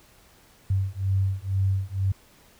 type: beating tone pair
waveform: sine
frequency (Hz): 95.4 / 97.5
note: G2 / G2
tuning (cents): -47 / -9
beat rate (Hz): 2.1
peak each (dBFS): -25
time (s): 0.7-2.12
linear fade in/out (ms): 5
effects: pink hiss -56 dBFS RMS until 2.59 s